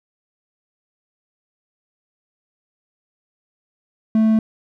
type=tone; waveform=triangle; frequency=220 Hz; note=A3; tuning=in tune; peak=-10 dBFS; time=4.15-4.39 s; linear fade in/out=2 ms; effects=none